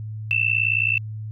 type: tone with amplitude modulation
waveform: sine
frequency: 2664 Hz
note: E7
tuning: 18 cents sharp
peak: -14 dBFS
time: 0.31-0.98 s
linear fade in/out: 0 ms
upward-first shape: sine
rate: 59.2 Hz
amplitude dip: 95%
effects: added 108 Hz sine -29 dBFS peak until 1.31 s